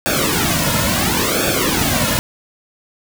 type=noise with flanger; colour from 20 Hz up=pink; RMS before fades=-17 dBFS; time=0.06-2.19 s; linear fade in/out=0 ms; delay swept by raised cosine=0.99 to 2.59 ms; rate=0.72 Hz; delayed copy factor=-1; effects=none